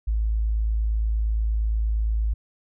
sine tone, 54.3 Hz, A1, 22 cents flat, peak -20 dBFS, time 0.07-2.34 s, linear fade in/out 10 ms, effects none

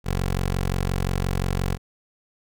15% pulse tone, 45.71 Hz, F#1, 20 cents flat, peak -16 dBFS, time 0.04-1.78 s, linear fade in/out 50 ms, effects none

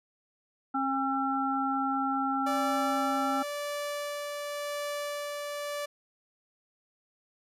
harmonic tone, 269.5 Hz, C#4, 49 cents flat, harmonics 1 / 3 / 5, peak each -31 / -31 / -31 dBFS, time 0.74-3.43 s, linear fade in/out 10 ms
sawtooth tone with tremolo, 582 Hz, D5, 16 cents flat, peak -28 dBFS, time 2.46-5.86 s, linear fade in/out 10 ms, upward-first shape sine, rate 0.93 Hz, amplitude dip 25%
effects resampled to 32000 Hz

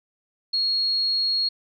sine tone, 4300 Hz, C8, 47 cents sharp, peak -20 dBFS, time 0.53-1.49 s, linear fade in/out 10 ms, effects none

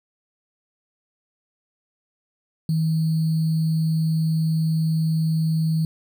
sine tone with sample-and-hold, 160 Hz, D#3, 49 cents sharp, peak -18 dBFS, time 2.69-5.85 s, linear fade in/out 2 ms, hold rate 4410 Hz, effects none

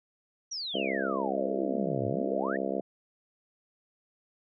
sine exponential two-way sweep, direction down then up, 5920 to 103.83 to 1958 Hz, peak -33 dBFS, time 0.51-2.57 s, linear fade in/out 10 ms, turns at 2.07 s
harmonic tone, 67.1 Hz, C2, 44 cents sharp, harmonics 3 / 4 / 5 / 6 / 7 / 8 / 9 / 10, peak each -37 / -37 / -37 / -37 / -37 / -37 / -37 / -37 dBFS, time 0.74-2.81 s, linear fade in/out 5 ms
effects none

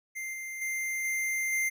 square tone with level steps, 2093 Hz, C7, in tune, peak -35 / -37 / -31 / -29 / -27 dBFS, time 0.15-1.7 s, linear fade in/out 20 ms, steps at 0.33 / 0.61 / 1.04 / 1.52 s, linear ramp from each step 10 ms, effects none

